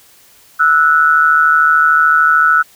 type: tone pair together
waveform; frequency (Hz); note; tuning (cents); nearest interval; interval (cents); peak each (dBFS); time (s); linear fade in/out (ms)
sine; 1318.6 / 1472; E6 / F#6; 0 / -9; major second; 191; -10; 0.59-2.63; 20
effects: white hiss -46 dBFS RMS until 2.75 s